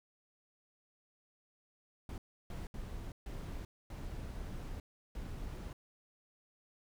brown noise bursts at uneven times, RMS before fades -43 dBFS, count 6, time 2.09-2.18 / 2.5-2.67 / 2.74-3.12 / 3.26-3.65 / 3.9-4.8 / 5.15-5.73 s, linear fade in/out 2 ms, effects none

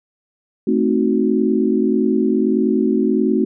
sine chord, A diminished seventh, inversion none, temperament equal, 220 / 261.6 / 311.1 / 370 Hz, A3 / C4 / Eb4 / Gb4, 0 / 0 / 0 / 0 cents, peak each -18 / -19 / -21 / -19 dBFS, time 0.67-3.45 s, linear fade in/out 5 ms, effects none

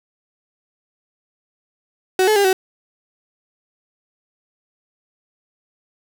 35% pulse tone with pitch steps, 374.2 / 429.5 / 401.5 / 377 Hz, F#4 / A4 / G4 / F#4, +20 / -42 / +41 / +32 cents, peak -11 dBFS, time 2.19-2.53 s, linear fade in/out 2 ms, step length 85 ms, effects none

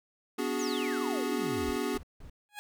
square chord, G# half-diminished seventh, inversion first, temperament equal with one note detuned, 246.9 / 289.3 / 370 / 415.3 Hz, B3 / D4 / F#4 / G#4, 0 / -26 / 0 / 0 cents, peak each -36 dBFS, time 0.38-1.98 s, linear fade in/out 10 ms
sine exponential sweep, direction down, 7120 to 55 Hz, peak -38 dBFS, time 0.59-1.72 s, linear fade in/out 5 ms
brown noise bursts, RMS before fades -46 dBFS, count 3, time 1.67-2.298 s, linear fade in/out 2 ms, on 96 ms, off 170 ms
15% pulse tone with exponential growth, 830.6 Hz, G#5, in tune, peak -29 dBFS, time 2.49-2.59 s, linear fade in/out 0 ms, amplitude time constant 20 ms
effects none

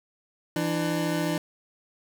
25% pulse tone pair together, 166.7 / 299.4 Hz, E3 / D4, +20 / +33 cents, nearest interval minor seventh, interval 1013 cents, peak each -24 dBFS, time 0.56-1.38 s, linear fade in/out 2 ms, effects none

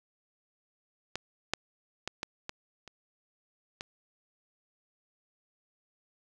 clicks, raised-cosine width 0.2 ms, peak -16 / -10 / -16 / -16 / -19 / -29 / -20 dBFS, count 7, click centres 1.156 / 1.536 / 2.076 / 2.231 / 2.494 / 2.877 / 3.809 s, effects none

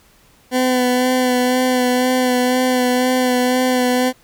20% pulse tone with vibrato, 252.1 Hz, B3, 36 cents sharp, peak -9 dBFS, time 0.51-4.13 s, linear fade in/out 50 ms, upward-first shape sine, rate 2 Hz, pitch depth 23 cents each way, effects pink hiss -52 dBFS RMS until 4.23 s

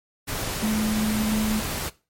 sine tone in noise, 215.4 Hz, A3, 37 cents flat, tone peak -21 dBFS, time 0.62-1.61 s, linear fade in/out 20 ms, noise pink, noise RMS -29 dBFS, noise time 0.27-1.9 s, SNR +5 dB, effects noise-tail reverb RT60 0.3 s tail -19 dB re dry + MP3 64 kbps

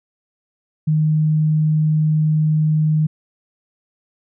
sine tone, 154.7 Hz, D#3, 10 cents flat, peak -13 dBFS, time 0.87-3.07 s, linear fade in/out 10 ms, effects none

